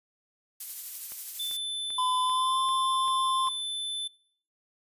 violet noise with tremolo, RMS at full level -34 dBFS, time 0.6-1.57 s, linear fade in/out 5 ms, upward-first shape triangle, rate 12 Hz, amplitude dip 35%
click train, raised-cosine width 0.3 ms, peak -31 dBFS, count 7, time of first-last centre 1.12-3.473 s, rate 2.55 Hz
square tone, 3520 Hz, A7, in tune, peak -31 dBFS, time 1.39-4.08 s, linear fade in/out 10 ms
triangle tone with pitch glide, 1014 to 1051 Hz, B5 to C6, +45 to +7 cents, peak -23 dBFS, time 1.98-3.49 s, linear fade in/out 5 ms, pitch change +62 cents, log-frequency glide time 2.22-2.6 s
effects noise-tail reverb RT60 0.7 s tail -26 dB re dry + resampled to 32000 Hz

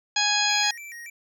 harmonic tone, 830.6 Hz, G#5, in tune, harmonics 1 / 2 / 3 / 4 / 5 / 6 / 8, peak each -28 / -28 / -28 / -28 / -28 / -28 / -28 dBFS, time 0.16-0.71 s, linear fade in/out 5 ms
square tone with vibrato, 2093 Hz, C7, in tune, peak -38 dBFS, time 0.49-1.1 s, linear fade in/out 5 ms, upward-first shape square, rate 3.5 Hz, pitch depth 190 cents each way
effects none

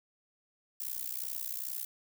violet noise with amplitude modulation, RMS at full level -34 dBFS, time 0.8-1.85 s, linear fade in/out 5 ms, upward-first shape sine, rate 62.4 Hz, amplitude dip 95%, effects none

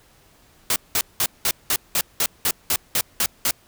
white noise bursts, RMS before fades -20 dBFS, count 12, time 0.7-3.51 s, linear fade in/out 2 ms, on 60 ms, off 190 ms, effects pink hiss -55 dBFS RMS until 3.67 s

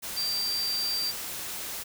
sine tone in noise, 4699 Hz, D8, in tune, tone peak -27 dBFS, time 0.16-1.12 s, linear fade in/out 20 ms, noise white, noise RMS -36 dBFS, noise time 0.02-1.84 s, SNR +6 dB, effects none

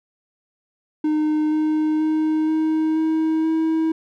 triangle tone with pitch steps, 306.3 / 309.1 / 312 / 314.9 / 317.8 / 320.8 Hz, D#4 / D#4 / D#4 / D#4 / D#4 / E4, -27 / -11 / +5 / +21 / +37 / -47 cents, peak -15 dBFS, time 1.04-3.92 s, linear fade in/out 5 ms, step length 480 ms, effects none

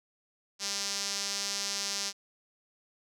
sawtooth tone with band-pass filter, 199.3 Hz, G3, 29 cents sharp, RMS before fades -34 dBFS, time 0.59-2.13 s, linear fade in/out 50 ms, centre 5500 Hz, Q 2.6, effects none

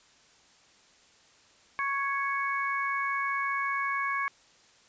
harmonic tone, 554.4 Hz, C#5, in tune, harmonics 2 / 3 / 4, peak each -30 / -33 / -33 dBFS, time 1.79-4.28 s, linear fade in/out 0 ms, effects white hiss -60 dBFS RMS until 4.88 s + resampled to 16000 Hz

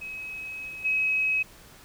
sine tone with level steps, 2552 Hz, D#7, 43 cents sharp, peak -34 / -36 / -22 dBFS, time 0.01-1.43 s, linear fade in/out 10 ms, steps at 0.68 / 0.84 s, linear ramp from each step 20 ms, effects pink hiss -51 dBFS RMS until 1.84 s

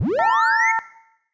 triangle linear sweep, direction up, 58.27 to 2217 Hz, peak -16 dBFS, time 0-0.72 s, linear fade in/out 10 ms
harmonic tone, 450.4 Hz, A4, 40 cents sharp, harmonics 2 / 3 / 4, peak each -19 / -26 / -25 dBFS, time 0.19-0.79 s, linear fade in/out 0 ms
effects noise-tail reverb RT60 0.8 s tail -17 dB re dry + resampled to 16000 Hz

